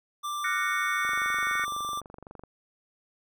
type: tone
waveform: square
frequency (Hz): 1180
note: D6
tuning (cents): +8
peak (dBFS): -31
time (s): 0.23-2.01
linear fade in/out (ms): 20
type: chord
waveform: sine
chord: Gb major seventh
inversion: third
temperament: just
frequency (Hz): 1387.5 / 1480 / 1850 / 2220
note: F6 / Gb6 / Bb6 / Db7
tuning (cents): -12 / 0 / -14 / +2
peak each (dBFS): -35 / -31 / -32 / -32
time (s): 0.44-1.65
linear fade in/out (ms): 5
type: click train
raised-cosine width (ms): 1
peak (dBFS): -30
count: 34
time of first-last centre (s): 1.05-2.437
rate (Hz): 23.8
effects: none